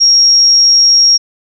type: tone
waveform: sine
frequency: 5588 Hz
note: F8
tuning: in tune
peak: -4 dBFS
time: 0-1.18 s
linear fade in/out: 20 ms
effects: none